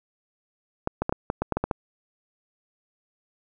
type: clicks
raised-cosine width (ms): 1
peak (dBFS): -10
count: 10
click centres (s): 0.874 / 1.02 / 1.094 / 1.125 / 1.301 / 1.42 / 1.523 / 1.57 / 1.64 / 1.712
effects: none